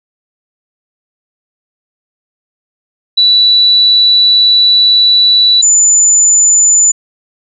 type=tone pair in turn; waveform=sine; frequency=3951 / 7016 Hz; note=B7 / A8; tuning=0 / -6 cents; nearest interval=minor seventh; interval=994 cents; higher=second; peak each=-4 dBFS; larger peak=neither; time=3.17-5.62 / 5.62-6.92 s; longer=first; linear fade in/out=10 ms; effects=none